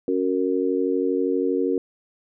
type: chord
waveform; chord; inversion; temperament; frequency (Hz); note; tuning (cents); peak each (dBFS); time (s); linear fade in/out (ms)
sine; F# major; second; just; 277.5 / 370 / 462.5; C#4 / F#4 / A#4; +2 / 0 / -14; -24; 0.08-1.78; 2
effects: none